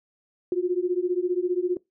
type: beating tone pair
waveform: sine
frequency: 351.7 / 366.7 Hz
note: F4 / F#4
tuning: +12 / -15 cents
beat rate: 15 Hz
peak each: -25 / -25 dBFS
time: 0.52-1.77 s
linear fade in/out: 2 ms
effects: noise-tail reverb RT60 0.2 s tail -24 dB re dry